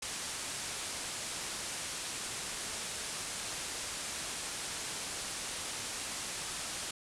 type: low-pass noise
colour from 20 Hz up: white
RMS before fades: -40 dBFS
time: 0.02-6.91 s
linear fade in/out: 5 ms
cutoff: 10000 Hz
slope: 48 dB/octave
effects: none